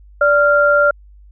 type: tone pair together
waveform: sine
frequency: 583 / 1389 Hz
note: D5 / F6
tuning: -13 / -10 cents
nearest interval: octave + minor third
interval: 1503 cents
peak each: -12 dBFS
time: 0.21-0.91 s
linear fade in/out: 5 ms
effects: added 50 Hz sine -40 dBFS peak until 1.31 s